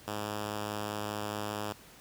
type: tone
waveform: 5% pulse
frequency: 104.8 Hz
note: G#2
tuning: 16 cents sharp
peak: -23 dBFS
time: 0.07-1.73 s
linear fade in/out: 10 ms
effects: pink hiss -54 dBFS RMS until 2 s + high-pass 60 Hz 12 dB/octave